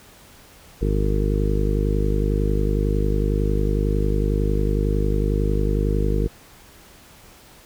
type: harmonic tone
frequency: 51 Hz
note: G#1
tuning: 31 cents flat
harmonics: 1 / 2 / 3 / 4 / 5 / 6 / 7 / 8 / 9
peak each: -20 / -27 / -27 / -31 / -31 / -33 / -30 / -32 / -29 dBFS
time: 0.81-6.28 s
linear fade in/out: 10 ms
effects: pink hiss -48 dBFS RMS until 7.65 s